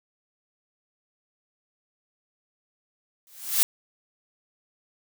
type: noise with exponential growth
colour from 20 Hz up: blue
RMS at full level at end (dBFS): -17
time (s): 3.27-3.63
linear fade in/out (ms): 0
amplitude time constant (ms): 77
effects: none